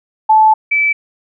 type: tone pair in turn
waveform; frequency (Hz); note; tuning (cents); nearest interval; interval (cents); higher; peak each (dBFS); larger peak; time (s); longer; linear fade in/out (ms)
sine; 870 / 2311; A5 / D7; -20 / -28; octave + perfect fourth; 1692; second; -5 / -10; first; 0.29-0.54 / 0.71-0.93; first; 10
effects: none